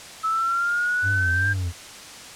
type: linear sweep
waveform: sine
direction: up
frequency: 1298 to 1600 Hz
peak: -20 dBFS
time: 0.23-1.54 s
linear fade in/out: 20 ms
type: tone with vibrato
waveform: triangle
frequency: 92.5 Hz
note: F#2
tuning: in tune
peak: -21 dBFS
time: 1.02-1.73 s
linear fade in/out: 50 ms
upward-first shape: triangle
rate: 2.6 Hz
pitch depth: 140 cents each way
effects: white hiss -40 dBFS RMS until 2.35 s + low-pass 8000 Hz 12 dB/octave